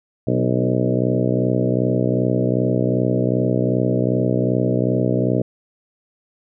harmonic tone with a mistuned harmonic, 62.6 Hz, B1, 24 cents sharp, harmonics 2 / 3 / 4 / 5 / 6 / 7 / 8 / 9 / 10, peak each -21 / -23 / -24 / -25 / -26 / -26 / -27 / -28 / -28 dBFS, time 0.27-5.42 s, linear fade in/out 5 ms, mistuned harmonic 5, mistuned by -22 cents, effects none

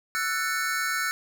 square chord, F# minor seventh, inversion third, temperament just, 1332 / 1480 / 1776 / 2220 Hz, E6 / F#6 / A6 / C#7, +18 / 0 / +16 / +2 cents, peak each -32 / -30 / -33 / -34 dBFS, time 0.15-1.11 s, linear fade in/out 0 ms, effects none

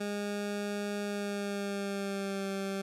20% pulse tone with pitch glide, 204.7 to 195.34 Hz, G#3 to G3, -25 to -6 cents, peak -28 dBFS, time 0-2.82 s, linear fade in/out 10 ms, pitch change -81 cents, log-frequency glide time 1.02-2.49 s, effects low-pass 11000 Hz 12 dB/octave

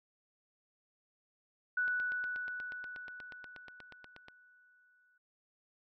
sine tone with exponential decay, 1480 Hz, F#6, in tune, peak -29 dBFS, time 1.77-5.18 s, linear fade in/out 5 ms, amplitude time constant 740 ms
click train, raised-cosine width 0.3 ms, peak -33 dBFS, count 21, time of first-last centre 1.88-4.284 s, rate 8.32 Hz
effects none

